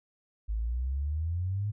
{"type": "exponential sweep", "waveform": "sine", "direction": "up", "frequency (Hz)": [51.7, 107], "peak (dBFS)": -28, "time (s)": [0.48, 1.72], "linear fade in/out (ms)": 20, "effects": []}